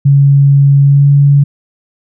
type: tone with pitch glide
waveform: sine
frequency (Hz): 140 to 141.79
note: C#3 to C#3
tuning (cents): +18 to +40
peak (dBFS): -3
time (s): 0.05-1.44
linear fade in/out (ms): 10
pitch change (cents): +22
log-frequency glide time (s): 0.82-1.09
effects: none